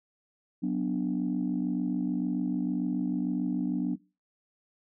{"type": "chord", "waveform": "sine", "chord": "B minor", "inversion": "second", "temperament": "equal", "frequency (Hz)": [185, 246.9, 293.7], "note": ["F#3", "B3", "D4"], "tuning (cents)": [0, 0, 0], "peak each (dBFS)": -30, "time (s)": [0.62, 3.96], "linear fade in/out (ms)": 20, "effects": ["noise-tail reverb RT60 0.3 s tail -21 dB re dry", "tanh soft clip ceiling -20 dBFS"]}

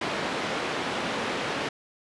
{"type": "band-pass noise", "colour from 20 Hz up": "pink", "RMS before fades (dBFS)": -30, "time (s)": [0.01, 1.69], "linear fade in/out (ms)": 5, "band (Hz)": [240, 3300], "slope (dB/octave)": 12, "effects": ["resampled to 24000 Hz"]}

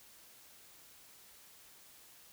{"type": "silence", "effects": ["white hiss -59 dBFS RMS until 2.32 s"]}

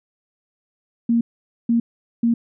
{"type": "tone bursts at uneven times", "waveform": "sine", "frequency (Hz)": 233.1, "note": "A#3", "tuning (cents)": 0, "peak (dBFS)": -14, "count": 3, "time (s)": [[1.09, 1.21], [1.69, 1.8], [2.23, 2.34]], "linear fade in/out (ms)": 5, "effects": []}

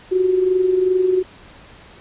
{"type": "tone with amplitude modulation", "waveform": "sine", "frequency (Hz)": 370, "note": "F#4", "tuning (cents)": 0, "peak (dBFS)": -11, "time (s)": [0.11, 1.23], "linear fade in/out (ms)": 20, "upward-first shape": "sine", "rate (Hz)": 22.6, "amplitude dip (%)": 55, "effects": ["pink hiss -44 dBFS RMS until 2 s", "resampled to 8000 Hz"]}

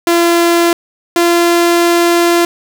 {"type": "tone pair in turn", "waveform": "sawtooth", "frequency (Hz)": [341.3, 343.3], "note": ["F4", "F4"], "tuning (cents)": [-40, -30], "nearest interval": "unison", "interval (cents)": 10, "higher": "second", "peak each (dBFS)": -4, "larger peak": "neither", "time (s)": [[0.07, 0.73], [1.16, 2.45]], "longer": "second", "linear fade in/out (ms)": 2, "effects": []}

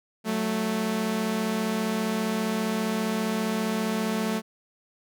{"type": "tone pair together", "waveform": "sawtooth", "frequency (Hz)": [185, 220], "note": ["F#3", "A3"], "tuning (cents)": [0, 0], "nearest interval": "minor third", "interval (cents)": 300, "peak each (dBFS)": [-27, -22], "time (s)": [0.24, 4.42], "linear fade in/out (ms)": 50, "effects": []}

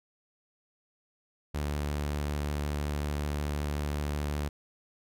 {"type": "tone with vibrato", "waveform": "sawtooth", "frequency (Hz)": 73.42, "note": "D2", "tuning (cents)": 0, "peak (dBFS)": -26, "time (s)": [1.54, 4.49], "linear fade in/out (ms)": 10, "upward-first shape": "triangle", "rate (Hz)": 5.4, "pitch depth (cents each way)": 11, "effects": []}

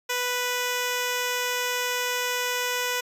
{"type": "tone with notch filter", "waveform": "5% pulse", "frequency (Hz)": 493.9, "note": "B4", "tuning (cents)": 0, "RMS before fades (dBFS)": -27, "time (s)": [0.09, 3.01], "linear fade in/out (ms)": 10, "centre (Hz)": 4300, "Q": 1.9, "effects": ["resampled to 32000 Hz"]}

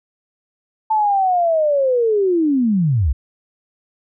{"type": "linear sweep", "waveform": "sine", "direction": "down", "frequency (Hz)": [885, 56.2], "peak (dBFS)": -13, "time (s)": [0.9, 3.13], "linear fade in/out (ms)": 10, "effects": []}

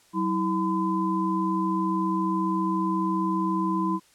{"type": "tone cluster", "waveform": "sine", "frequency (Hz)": [189.1, 323.7, 1015], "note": ["F#3", "E4", "B5"], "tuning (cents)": [38, -31, 47], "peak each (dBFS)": -27, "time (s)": [0.13, 4], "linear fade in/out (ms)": 50, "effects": ["white hiss -59 dBFS RMS until 4.14 s", "low-pass 10000 Hz 12 dB/octave"]}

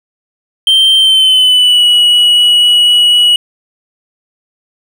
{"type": "tone with pitch glide", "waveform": "triangle", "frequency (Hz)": [3136, 2926], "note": ["G7", "F#7"], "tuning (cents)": [0, -20], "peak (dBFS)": -3, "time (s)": [0.67, 3.36], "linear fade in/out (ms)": 2, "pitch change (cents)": -120, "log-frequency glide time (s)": [0.97, 1.86], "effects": []}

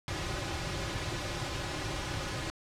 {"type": "noise with comb filter", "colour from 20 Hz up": "pink", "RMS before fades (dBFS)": -35, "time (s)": [0.08, 2.5], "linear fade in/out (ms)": 0, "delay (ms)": 4.4, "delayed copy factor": -0.65, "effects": ["low-pass 6000 Hz 12 dB/octave"]}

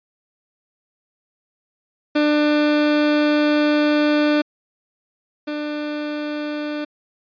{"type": "tone pair in turn", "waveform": "30% pulse", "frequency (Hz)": [298.1, 298.1], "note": ["D4", "D4"], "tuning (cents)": [26, 26], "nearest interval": "unison", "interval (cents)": 0, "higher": "neither", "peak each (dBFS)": [-12, -21], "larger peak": "first", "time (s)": [[2.15, 4.42], [5.47, 6.85]], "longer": "first", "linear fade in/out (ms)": 10, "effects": ["resampled to 11025 Hz"]}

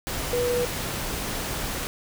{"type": "tone in noise", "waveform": "sine", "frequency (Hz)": 487.9, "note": "B4", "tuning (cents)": -21, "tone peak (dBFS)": -22, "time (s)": [0.33, 0.65], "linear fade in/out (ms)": 0, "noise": "pink", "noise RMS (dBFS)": -30, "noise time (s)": [0.07, 1.87], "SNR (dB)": 5, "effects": []}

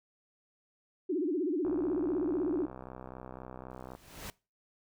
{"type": "tone with vibrato", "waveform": "sine", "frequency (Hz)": 328.9, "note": "E4", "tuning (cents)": -4, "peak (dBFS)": -28, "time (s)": [1.09, 2.66], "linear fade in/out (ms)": 10, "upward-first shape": "sine", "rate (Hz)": 16, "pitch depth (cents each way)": 250}
{"type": "click train", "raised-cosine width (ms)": 1, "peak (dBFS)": -30, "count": 148, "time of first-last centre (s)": [1.65, 3.95], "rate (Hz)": 63.9}
{"type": "noise with exponential growth", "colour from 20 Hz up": "pink", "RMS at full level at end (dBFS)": -40, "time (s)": [3.7, 4.3], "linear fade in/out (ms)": 0, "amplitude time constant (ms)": 130}
{"effects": ["noise-tail reverb RT60 0.3 s tail -22 dB re dry"]}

